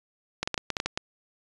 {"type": "clicks", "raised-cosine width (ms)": 0.2, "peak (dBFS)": -10, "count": 9, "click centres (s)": [0.43, 0.475, 0.543, 0.578, 0.703, 0.768, 0.801, 0.86, 0.975], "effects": ["resampled to 22050 Hz"]}